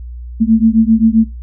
sine beating tone pair, 220 / 227.6 Hz, A3 / A#3, 0 / -41 cents, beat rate 7.6 Hz, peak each -10 dBFS, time 0.4-1.25 s, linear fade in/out 20 ms, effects noise-tail reverb RT60 0.2 s tail -23 dB re dry + added 60 Hz sine -25 dBFS peak until 1.42 s

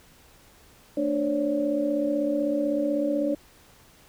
sine tone cluster, 226 / 294.9 / 534 / 570 Hz, A3 / D4 / C5 / C#5, +47 / +7 / +35 / +48 cents, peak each -34 / -25 / -32 / -27 dBFS, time 0.97-3.35 s, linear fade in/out 5 ms, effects pink hiss -55 dBFS RMS until 4.08 s

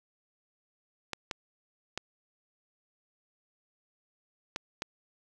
clicks, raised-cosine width 0.2 ms, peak -16 dBFS, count 5, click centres 1.133 / 1.312 / 1.976 / 4.561 / 4.821 s, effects none

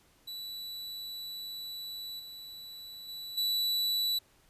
45% pulse tone with level steps, 3951 Hz, B7, in tune, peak -39 / -44 / -40 / -28 dBFS, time 0.27-4.19 s, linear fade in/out 10 ms, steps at 2.19 / 3.08 / 3.37 s, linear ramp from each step 10 ms, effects pink hiss -65 dBFS RMS until 4.49 s + resampled to 32000 Hz

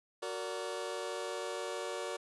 sawtooth chord, Gb augmented, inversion none, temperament just, 370 / 462.5 / 578.1 Hz, Gb4 / Bb4 / D5, 0 / -14 / -27 cents, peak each -38 / -37 / -37 dBFS, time 0.22-2.17 s, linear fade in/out 10 ms, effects resampled to 24000 Hz

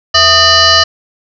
sine tone with frequency modulation, 2960 Hz, F#7, in tune, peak -4 dBFS, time 0.14-0.84 s, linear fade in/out 10 ms, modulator 575 Hz, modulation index 3.9, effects none

